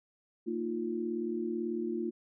sine chord, Bb suspended fourth, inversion none, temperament equal with one note detuned, 228.3 / 311.1 / 349.2 Hz, Bb3 / Eb4 / F4, -36 / 0 / 0 cents, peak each -36 / -39 / -34 dBFS, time 0.46-2.11 s, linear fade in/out 20 ms, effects none

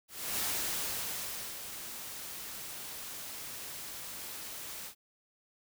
white noise with ADSR envelope, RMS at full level -33 dBFS, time 0.08-4.95 s, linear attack 310 ms, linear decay 1200 ms, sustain -10 dB, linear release 89 ms, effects none

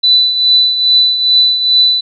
sine tone with tremolo, 3986 Hz, B7, 15 cents sharp, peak -4 dBFS, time 0.03-2.01 s, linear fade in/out 10 ms, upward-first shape triangle, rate 2.4 Hz, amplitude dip 65%, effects none

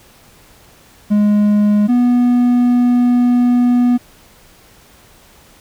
triangle tone pair in turn, 207.8 / 244.5 Hz, G#3 / B3, +1 / -17 cents, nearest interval minor third, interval 282 cents, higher second, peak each -7 dBFS, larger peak neither, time 1.1-1.88 / 1.88-3.98 s, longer second, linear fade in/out 20 ms, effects pink hiss -46 dBFS RMS until 5.6 s

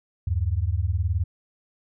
sine beating tone pair, 77.78 / 96.78 Hz, D#2 / G2, 0 / -22 cents, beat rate 19 Hz, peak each -24 dBFS, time 0.27-1.24 s, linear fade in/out 5 ms, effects none

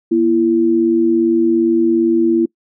sine tone pair together, 237.9 / 335.3 Hz, A#3 / E4, +35 / +30 cents, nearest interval tritone, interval 595 cents, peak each -17 / -11 dBFS, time 0.11-2.46 s, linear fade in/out 10 ms, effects noise-tail reverb RT60 0.1 s tail -24 dB re dry

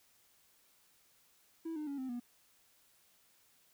triangle tone with pitch steps, 326.7 / 303.1 / 281.1 / 260.8 / 241.9 Hz, E4 / D#4 / C#4 / C4 / B3, -15 / -45 / +24 / -5 / -36 cents, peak -35 dBFS, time 1.65-2.2 s, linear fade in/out 10 ms, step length 110 ms, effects tanh soft clip ceiling -32 dBFS + white hiss -69 dBFS RMS until 3.73 s

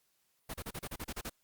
pink noise bursts, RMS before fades -40 dBFS, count 10, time 0.49-1.297 s, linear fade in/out 10 ms, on 51 ms, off 33 ms, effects white hiss -75 dBFS RMS until 1.43 s + Opus 48 kbps

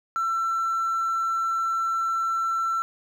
triangle tone with hard clipping, 1343 Hz, E6, 32 cents sharp, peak -23 dBFS, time 0.16-2.82 s, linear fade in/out 0 ms, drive 4 dB, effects none

